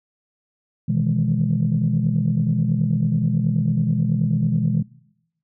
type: chord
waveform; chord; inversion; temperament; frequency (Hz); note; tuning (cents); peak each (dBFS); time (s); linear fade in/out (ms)
sine; E major seventh; second; equal; 123.47 / 155.56 / 164.81 / 207.7; B2 / D#3 / E3 / G#3; 0 / 0 / 0 / 0; -22; 0.88-4.83; 10
effects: noise-tail reverb RT60 0.8 s tail -21 dB re dry + tanh soft clip ceiling -9 dBFS